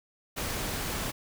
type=noise; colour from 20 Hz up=pink; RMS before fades=-33 dBFS; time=0.36-1.12 s; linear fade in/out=20 ms; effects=none